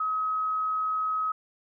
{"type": "tone", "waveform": "sine", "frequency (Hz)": 1273, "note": "D#6", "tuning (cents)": 39, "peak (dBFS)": -25, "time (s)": [0, 1.32], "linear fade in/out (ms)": 5, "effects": []}